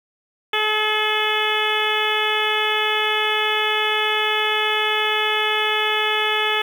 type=harmonic tone; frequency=428.3 Hz; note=A4; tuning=47 cents flat; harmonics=1 / 2 / 3 / 4 / 5 / 6 / 7 / 8; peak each=-26 / -26 / -26 / -26 / -26 / -26 / -26 / -26 dBFS; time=0.53-6.62 s; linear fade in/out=5 ms; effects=7-bit